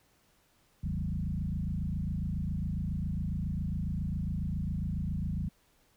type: tone with frequency modulation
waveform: sine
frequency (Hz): 119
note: A#2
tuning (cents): +36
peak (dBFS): -30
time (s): 0.83-5.49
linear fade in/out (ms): 10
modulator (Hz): 27.3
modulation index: 2.9
effects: pink hiss -68 dBFS RMS until 5.96 s